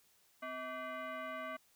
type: tone with frequency modulation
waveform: sine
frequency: 257 Hz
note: C4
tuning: 31 cents flat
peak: -40 dBFS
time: 0.42-1.57 s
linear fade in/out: 10 ms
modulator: 896 Hz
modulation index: 1.9
effects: white hiss -70 dBFS RMS until 1.75 s